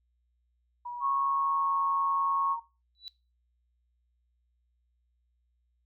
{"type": "tone with pitch glide", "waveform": "sine", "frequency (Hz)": [966, 928.8], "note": ["B5", "A#5"], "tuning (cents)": [-39, -7], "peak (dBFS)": -35, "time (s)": [0.85, 2.6], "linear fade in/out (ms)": 10, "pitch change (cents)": -68, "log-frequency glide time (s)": [1.1, 1.68]}
{"type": "tone", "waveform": "sine", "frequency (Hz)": 1099, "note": "C#6", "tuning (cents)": -15, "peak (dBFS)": -26, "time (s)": [1, 2.57], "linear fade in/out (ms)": 50}
{"type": "tone with exponential growth", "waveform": "sine", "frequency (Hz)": 3953, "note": "B7", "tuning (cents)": 1, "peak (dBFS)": -35, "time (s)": [2.95, 3.08], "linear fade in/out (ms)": 0, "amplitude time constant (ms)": 27}
{"effects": ["noise-tail reverb RT60 0.3 s tail -19 dB re dry", "added 60 Hz sine -70 dBFS peak until 5.85 s"]}